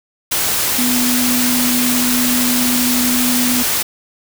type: tone in noise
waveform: sine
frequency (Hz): 246.9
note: B3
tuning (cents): 0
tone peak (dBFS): -16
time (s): 0.78-3.63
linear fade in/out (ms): 10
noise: white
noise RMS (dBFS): -17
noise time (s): 0.31-3.83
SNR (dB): -2
effects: none